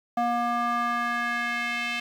square tone with band-pass filter sweep, 238.1 Hz, A#3, 37 cents sharp, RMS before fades -27 dBFS, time 0.17-2 s, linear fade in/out 5 ms, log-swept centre 820 to 2600 Hz, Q 2.5, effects 9-bit

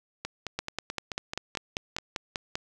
two click trains, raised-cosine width 0.2 ms, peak -13 / -16 dBFS, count 11 / 9, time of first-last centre 0.59-2.555 / 0.25-1.985 s, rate 5.09 / 4.61 Hz, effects none

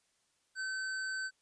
square tone, 1534 Hz, G6, 38 cents flat, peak -36 dBFS, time 0.55-1.31 s, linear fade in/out 50 ms, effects white hiss -75 dBFS RMS until 1.41 s + resampled to 22050 Hz

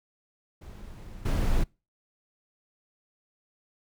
brown noise with level steps, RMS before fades -42 / -25 dBFS, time 0.61-1.64 s, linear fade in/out 10 ms, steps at 1.25 s, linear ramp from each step 10 ms, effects noise-tail reverb RT60 0.3 s tail -26 dB re dry

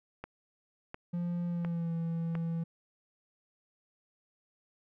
click train, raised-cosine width 0.5 ms, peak -25 dBFS, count 4, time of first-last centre 0.24-2.353 s, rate 1.42 Hz
triangle tone with pitch glide, 173.9 to 166.14 Hz, F3 to E3, -7 to +14 cents, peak -29 dBFS, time 1.13-2.64 s, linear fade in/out 10 ms, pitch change -79 cents, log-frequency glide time 1.47-1.93 s
effects none

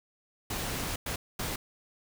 pink noise bursts at uneven times, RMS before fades -34 dBFS, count 3, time 0.5-0.96 / 1.06-1.16 / 1.39-1.56 s, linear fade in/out 5 ms, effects none

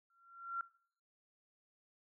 sine tone with exponential growth, 1371 Hz, F6, 32 cents flat, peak -34 dBFS, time 0.1-0.61 s, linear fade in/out 2 ms, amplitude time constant 110 ms, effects noise-tail reverb RT60 0.5 s tail -19 dB re dry

